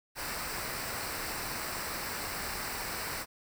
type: noise with comb filter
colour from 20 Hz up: pink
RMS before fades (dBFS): -37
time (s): 0.15-3.26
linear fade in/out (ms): 50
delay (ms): 0.3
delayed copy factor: -0.6
effects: none